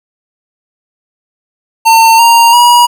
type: tone with pitch steps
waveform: square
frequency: 904 / 931 / 962 Hz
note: A5 / A#5 / B5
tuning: +47 / -2 / -46 cents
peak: -3 dBFS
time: 1.85-2.87 s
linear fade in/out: 20 ms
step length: 340 ms
effects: 7-bit